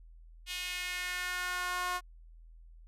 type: tone with high-pass filter sweep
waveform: sawtooth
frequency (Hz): 360.3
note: F#4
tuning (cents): -46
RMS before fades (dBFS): -36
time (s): 0.46-2.01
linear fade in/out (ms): 50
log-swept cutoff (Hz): 2900 to 980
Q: 2.3
effects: added 41 Hz sine -51 dBFS peak until 2.87 s + resampled to 32000 Hz